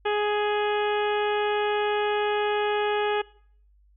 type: harmonic tone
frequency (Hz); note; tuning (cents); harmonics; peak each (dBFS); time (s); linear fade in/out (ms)
417; G#4; +7; 1 / 2 / 3 / 4 / 5 / 6 / 7 / 8; -24 / -28 / -34 / -33 / -40 / -37 / -38 / -41; 0.05-3.22; 10
effects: noise-tail reverb RT60 0.6 s tail -23 dB re dry + added 50 Hz sine -56 dBFS peak until 3.96 s